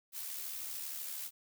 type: noise with amplitude modulation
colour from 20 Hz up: blue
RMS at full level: -40 dBFS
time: 0.12-1.31 s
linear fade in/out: 50 ms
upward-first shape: sine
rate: 72.8 Hz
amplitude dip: 40%
effects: none

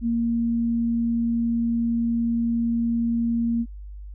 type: tone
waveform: sine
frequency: 232.7 Hz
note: A#3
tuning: 3 cents flat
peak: -20 dBFS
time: 0.01-3.66 s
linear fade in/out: 50 ms
effects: added 50 Hz sine -35 dBFS peak until 4.14 s

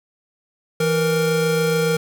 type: tone pair together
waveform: square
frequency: 164.59 / 466.7 Hz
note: E3 / A#4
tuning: -2 / +2 cents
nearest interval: octave + tritone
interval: 1804 cents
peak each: -22 / -19 dBFS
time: 0.8-1.97 s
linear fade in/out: 5 ms
effects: none

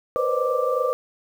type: tone cluster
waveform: sine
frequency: 481.4 / 509 / 532 / 606 / 1175 Hz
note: B4 / C5 / C5 / D#5 / D6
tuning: -44 / -48 / +29 / -46 / +1 cents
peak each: -28 / -23 / -28 / -29 / -26 dBFS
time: 0.16-0.93 s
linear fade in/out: 0 ms
effects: 8-bit

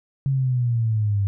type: exponential sweep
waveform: sine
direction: down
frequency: 138.4 to 98 Hz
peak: -18 dBFS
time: 0.26-1.27 s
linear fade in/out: 0 ms
effects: none

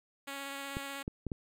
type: tone with vibrato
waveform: 5% pulse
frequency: 277.2 Hz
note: C#4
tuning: in tune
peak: -28 dBFS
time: 0.27-1.03 s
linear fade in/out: 10 ms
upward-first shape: square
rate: 16 Hz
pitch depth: 9 cents each way
type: clicks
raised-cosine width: 3 ms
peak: -23 dBFS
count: 4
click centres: 0.769 / 1.079 / 1.267 / 1.318 s
effects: none

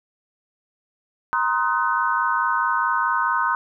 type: chord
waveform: sine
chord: C half-diminished seventh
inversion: third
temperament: just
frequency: 941.9 / 1046.5 / 1255.8 / 1507 Hz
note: Bb5 / C6 / Eb6 / Gb6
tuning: +18 / 0 / +16 / +31 cents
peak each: -24 dBFS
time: 1.33-3.55 s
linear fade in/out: 0 ms
effects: none

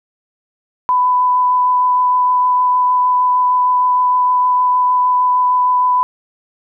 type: tone with vibrato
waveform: sine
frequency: 998 Hz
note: B5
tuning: 18 cents sharp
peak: -10 dBFS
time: 0.89-6.03 s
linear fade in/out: 0 ms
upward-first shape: triangle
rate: 6.5 Hz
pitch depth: 10 cents each way
effects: none

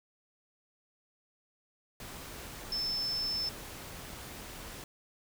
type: tone in noise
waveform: sine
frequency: 5274 Hz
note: E8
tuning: in tune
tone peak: -31 dBFS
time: 2.72-3.49 s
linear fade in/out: 2 ms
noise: pink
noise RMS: -45 dBFS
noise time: 2-4.84 s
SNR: +11 dB
effects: none

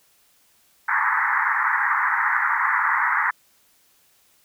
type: band-pass noise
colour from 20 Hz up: white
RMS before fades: -21 dBFS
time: 0.88-3.31 s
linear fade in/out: 10 ms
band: 850 to 2000 Hz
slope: 96 dB/octave
effects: white hiss -60 dBFS RMS until 4.44 s

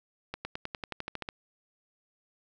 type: accelerating click train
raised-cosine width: 0.3 ms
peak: -19 dBFS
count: 12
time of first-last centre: 0.34-1.289 s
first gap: 110 ms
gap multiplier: 0.95
effects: none

